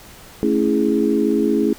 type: chord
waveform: sine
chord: A major seventh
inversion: none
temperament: equal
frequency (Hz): 220 / 277.2 / 329.6 / 415.3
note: A3 / C#4 / E4 / G#4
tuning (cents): 0 / 0 / 0 / 0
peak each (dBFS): -20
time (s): 0.43-1.73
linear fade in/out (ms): 0
effects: pink hiss -42 dBFS RMS until 1.78 s